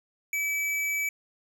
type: tone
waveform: square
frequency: 2298 Hz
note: D7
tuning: 38 cents flat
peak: -27 dBFS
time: 0.33-1.09 s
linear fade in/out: 2 ms
effects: none